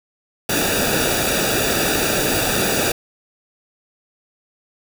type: noise with comb filter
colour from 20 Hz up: pink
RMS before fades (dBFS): -19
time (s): 0.49-2.92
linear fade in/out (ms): 5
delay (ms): 0.95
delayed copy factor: -0.8
effects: none